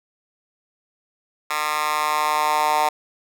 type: tone with high-pass filter sweep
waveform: 10% pulse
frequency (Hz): 151.6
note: D#3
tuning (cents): -45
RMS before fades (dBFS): -21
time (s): 1.5-2.89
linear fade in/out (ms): 5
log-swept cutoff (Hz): 1300 to 850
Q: 3.3
effects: none